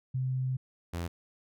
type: tone pair in turn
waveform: sine / sawtooth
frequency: 129.6 / 85.54 Hz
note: C3 / F2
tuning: -16 / -35 cents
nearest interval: perfect fifth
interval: 719 cents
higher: first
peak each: -28 / -29 dBFS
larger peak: first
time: 0.14-0.57 / 0.93-1.08 s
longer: first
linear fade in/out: 10 ms
effects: none

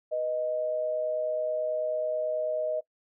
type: tone pair together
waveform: sine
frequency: 493.1 / 622.3 Hz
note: B4 / D#5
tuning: -3 / 0 cents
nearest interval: major third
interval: 403 cents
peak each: -35 / -27 dBFS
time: 0.11-2.81 s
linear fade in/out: 20 ms
effects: noise-tail reverb RT60 0.1 s tail -20 dB re dry

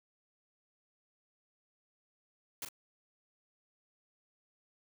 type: noise with echo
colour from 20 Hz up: white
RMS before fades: -40 dBFS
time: 2.62-2.65 s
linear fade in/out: 2 ms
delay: 38 ms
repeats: 1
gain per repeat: -7 dB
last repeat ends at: 2.688 s
effects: none

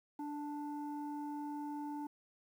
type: tone with low-pass filter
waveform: square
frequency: 293.7 Hz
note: D4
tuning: in tune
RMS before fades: -42 dBFS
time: 0.19-2.07 s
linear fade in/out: 5 ms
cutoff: 740 Hz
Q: 7.2
effects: 11-bit

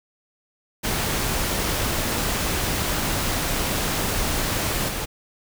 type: noise with level steps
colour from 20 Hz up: pink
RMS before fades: -24 / -28 dBFS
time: 0.83-5.06 s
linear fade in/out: 20 ms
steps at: 4.88 s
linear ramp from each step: 10 ms
effects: none

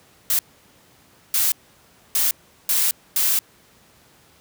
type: noise bursts at uneven times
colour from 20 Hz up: blue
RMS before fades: -19 dBFS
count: 5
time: 0.3-0.39 / 1.34-1.52 / 2.15-2.31 / 2.69-2.91 / 3.16-3.39 s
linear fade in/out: 2 ms
effects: pink hiss -54 dBFS RMS until 4.4 s + high-pass 80 Hz 12 dB/octave

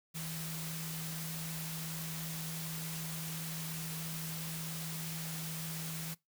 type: tone in noise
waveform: sine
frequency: 161.4 Hz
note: E3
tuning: 36 cents flat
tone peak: -41 dBFS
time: 0.14-6.15 s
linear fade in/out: 20 ms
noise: white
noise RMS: -43 dBFS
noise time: 0.14-6.15 s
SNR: -1 dB
effects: noise-tail reverb RT60 0.2 s tail -23 dB re dry

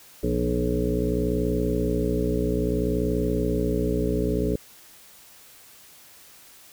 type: harmonic tone with a mistuned harmonic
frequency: 60.6 Hz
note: B1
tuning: 32 cents flat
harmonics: 1 / 2 / 3 / 4 / 5 / 7 / 8 / 9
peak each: -28 / -32 / -30 / -30 / -29 / -27 / -34 / -34 dBFS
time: 0.23-4.56 s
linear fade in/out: 5 ms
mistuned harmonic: 3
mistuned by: -63 cents
effects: white hiss -50 dBFS RMS until 6.72 s

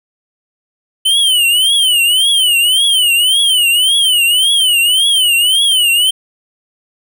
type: tone with vibrato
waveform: square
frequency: 3027 Hz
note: F#7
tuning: 39 cents sharp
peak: -9 dBFS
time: 1.05-6.11 s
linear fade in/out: 10 ms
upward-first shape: triangle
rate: 1.8 Hz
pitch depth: 190 cents each way
effects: none

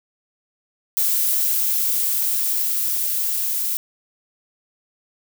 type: noise with level ramp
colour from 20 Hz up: violet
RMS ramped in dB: -19 to -23 dBFS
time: 0.97-3.77 s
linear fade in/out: 0 ms
effects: none

